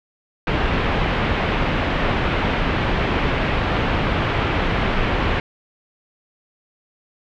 pink low-pass noise, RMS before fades -20 dBFS, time 0.47-5.4 s, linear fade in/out 2 ms, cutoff 3000 Hz, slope 24 dB/octave, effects none

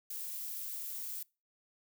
violet noise, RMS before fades -41 dBFS, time 0.1-1.23 s, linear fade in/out 5 ms, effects noise-tail reverb RT60 0.3 s tail -25 dB re dry

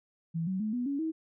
sine tone with pitch steps, 164.81 / 188.23 / 215 / 245.5 / 280.4 / 320.2 Hz, E3 / F#3 / A3 / B3 / C#4 / D#4, 0 / +30 / -40 / -10 / +20 / +50 cents, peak -29 dBFS, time 0.34-1.12 s, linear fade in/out 20 ms, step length 130 ms, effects none

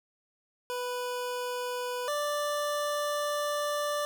25% pulse tone pair in turn, 494.2 / 587.7 Hz, B4 / D5, +1 / +1 cents, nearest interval minor third, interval 300 cents, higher second, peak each -28 / -25 dBFS, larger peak second, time 0.7-2.08 / 2.08-4.05 s, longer second, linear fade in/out 0 ms, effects none

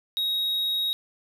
triangle tone, 3785 Hz, A#7, 26 cents sharp, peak -22 dBFS, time 0.17-0.93 s, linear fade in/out 0 ms, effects none

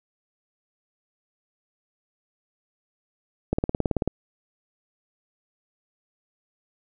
click train, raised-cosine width 2 ms, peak -9 dBFS, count 11, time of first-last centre 3.53-4.076 s, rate 18.3 Hz, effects none

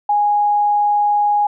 sine tone, 827 Hz, G#5, 8 cents flat, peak -12 dBFS, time 0.09-1.47 s, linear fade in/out 5 ms, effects none

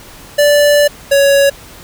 square tone pair in turn, 584 / 558.4 Hz, D5 / C#5, -10 / +13 cents, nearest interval minor second, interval 77 cents, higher first, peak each -7 dBFS, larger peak neither, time 0.38-0.88 / 1.11-1.5 s, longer first, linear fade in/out 10 ms, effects pink hiss -36 dBFS RMS until 1.83 s

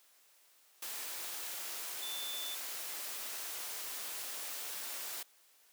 sine tone in noise, 3520 Hz, A7, in tune, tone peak -41 dBFS, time 2.02-2.55 s, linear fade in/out 5 ms, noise white, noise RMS -42 dBFS, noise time 0.82-5.23 s, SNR -2 dB, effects white hiss -66 dBFS RMS until 5.72 s + high-pass 400 Hz 12 dB/octave

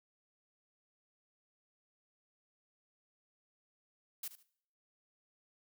blue noise with echo, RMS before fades -41 dBFS, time 4.23-4.28 s, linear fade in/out 5 ms, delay 75 ms, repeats 2, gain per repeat -13 dB, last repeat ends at 4.43 s, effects noise-tail reverb RT60 0.6 s tail -20 dB re dry

